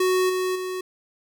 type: tone with level steps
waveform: square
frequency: 370 Hz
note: F#4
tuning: in tune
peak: -19 / -23 / -28 dBFS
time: 0-0.81 s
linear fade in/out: 5 ms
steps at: 0.29 / 0.55 s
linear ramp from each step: 10 ms
effects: none